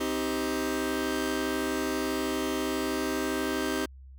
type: chord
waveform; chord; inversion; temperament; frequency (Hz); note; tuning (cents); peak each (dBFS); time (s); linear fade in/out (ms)
sawtooth; C minor; none; just; 261.6 / 314 / 392.4; C4 / Eb4 / G4; 0 / +16 / +2; -28; 0-3.86; 10
effects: added 66 Hz sine -45 dBFS peak until 4.18 s